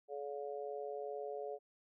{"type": "harmonic tone", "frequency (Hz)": 142.4, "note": "C#3", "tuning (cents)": 47, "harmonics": [3, 4, 5], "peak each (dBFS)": [-43, -45, -47], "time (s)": [0.08, 1.59], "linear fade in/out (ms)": 50, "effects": []}